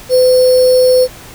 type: tone with sample-and-hold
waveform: sine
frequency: 507 Hz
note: B4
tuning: 45 cents sharp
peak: -5 dBFS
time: 0.09-1.08 s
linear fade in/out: 50 ms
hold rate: 4900 Hz
effects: pink hiss -34 dBFS RMS until 1.34 s